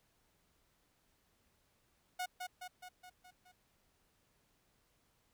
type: tone with echo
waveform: sawtooth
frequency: 729 Hz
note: F#5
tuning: 26 cents flat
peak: -33 dBFS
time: 2.19-2.26 s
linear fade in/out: 10 ms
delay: 210 ms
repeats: 6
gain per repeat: -4 dB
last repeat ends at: 3.52 s
effects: pink hiss -75 dBFS RMS until 5.33 s